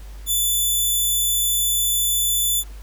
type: tone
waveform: 5% pulse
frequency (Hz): 3494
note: A7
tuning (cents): -13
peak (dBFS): -10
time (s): 0.26-2.64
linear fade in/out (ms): 50
effects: added 50 Hz sine -34 dBFS peak until 2.82 s + pink hiss -49 dBFS RMS until 2.82 s